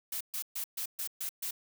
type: noise bursts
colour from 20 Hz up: blue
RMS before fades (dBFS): -36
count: 7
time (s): 0.12-1.509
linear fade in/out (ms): 5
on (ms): 87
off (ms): 130
effects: none